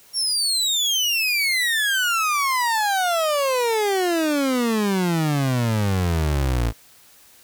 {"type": "exponential sweep", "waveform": "30% pulse", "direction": "down", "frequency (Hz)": [5588, 54.9], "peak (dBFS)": -16, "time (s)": [0.13, 6.73], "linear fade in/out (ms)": 50, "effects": ["white hiss -51 dBFS RMS until 7.43 s"]}